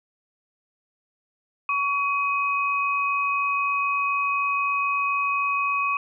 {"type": "tone pair together", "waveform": "sine", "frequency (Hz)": [1124, 2523], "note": ["C#6", "D#7"], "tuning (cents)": [24, 23], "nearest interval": "octave + major second", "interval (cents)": 1399, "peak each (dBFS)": [-23, -25], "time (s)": [1.69, 5.97], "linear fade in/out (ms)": 2, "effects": []}